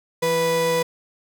35% pulse tone pair together, 167.14 / 493.1 Hz, E3 / B4, +24 / -3 cents, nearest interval octave + perfect fifth, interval 1873 cents, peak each -27 / -17 dBFS, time 0.22-0.83 s, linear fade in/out 10 ms, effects none

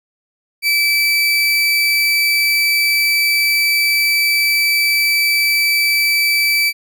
30% pulse tone, 2314 Hz, D7, 26 cents flat, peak -10 dBFS, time 0.62-6.73 s, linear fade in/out 50 ms, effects none

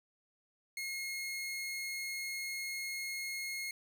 sawtooth tone, 2156 Hz, C#7, 49 cents flat, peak -34 dBFS, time 0.77-3.71 s, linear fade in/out 2 ms, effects none

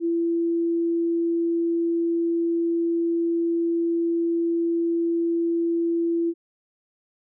sine tone, 336.6 Hz, E4, 36 cents sharp, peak -20 dBFS, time 0-6.34 s, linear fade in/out 50 ms, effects none

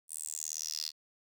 10% pulse tone with high-pass filter sweep, 77.78 Hz, D#2, in tune, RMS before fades -39 dBFS, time 0.08-0.92 s, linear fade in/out 50 ms, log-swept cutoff 9400 to 4500 Hz, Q 6.8, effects none

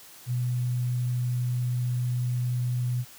sine tone with sample-and-hold, 123.47 Hz, B2, in tune, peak -24 dBFS, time 0.26-3.05 s, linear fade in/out 50 ms, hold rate 11025 Hz, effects white hiss -49 dBFS RMS until 3.18 s + high-pass 60 Hz 12 dB/octave

